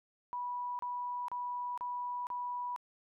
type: tone bursts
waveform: sine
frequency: 980 Hz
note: B5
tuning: 14 cents flat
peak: -35 dBFS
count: 5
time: 0.33-2.762 s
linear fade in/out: 0 ms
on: 460 ms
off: 33 ms
effects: none